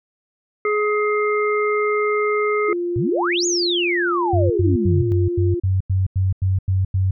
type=harmonic tone; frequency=420 Hz; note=G#4; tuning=19 cents sharp; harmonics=1 / 3 / 5; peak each=-18 / -23 / -25 dBFS; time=0.65-2.73 s; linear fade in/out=2 ms
type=tone; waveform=sine; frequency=349.2 Hz; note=F4; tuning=in tune; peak=-20 dBFS; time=2.68-5.6 s; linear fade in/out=10 ms
type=exponential two-way sweep; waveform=sine; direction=up then down; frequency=98 to 6990 to 98 Hz; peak=-19 dBFS; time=2.96-5.12 s; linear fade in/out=0 ms; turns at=3.46 s
type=tone bursts; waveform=sine; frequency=94.6 Hz; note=F#2; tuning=39 cents sharp; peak=-15 dBFS; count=11; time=4.33-7.11 s; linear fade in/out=5 ms; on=170 ms; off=91 ms
effects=none